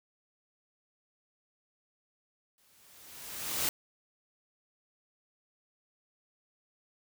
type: noise with exponential growth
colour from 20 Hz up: white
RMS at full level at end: -29 dBFS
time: 2.58-3.69 s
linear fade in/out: 1 ms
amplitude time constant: 240 ms
effects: none